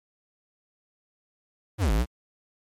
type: linear two-way sweep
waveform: square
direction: down then up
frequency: 114.9 to 47.84 to 66.1 Hz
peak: -21 dBFS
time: 1.78-2.06 s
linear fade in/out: 50 ms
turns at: 1.92 s
effects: MP3 64 kbps